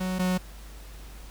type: tone pair in turn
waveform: 45% pulse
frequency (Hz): 185 / 183.4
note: F#3 / F#3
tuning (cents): 0 / -15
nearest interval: unison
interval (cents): 15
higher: first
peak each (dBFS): -27 / -23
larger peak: second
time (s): 0-0.19 / 0.19-0.38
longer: neither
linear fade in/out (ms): 10
effects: added 50 Hz sine -42 dBFS peak until 1.3 s + pink hiss -50 dBFS RMS until 1.3 s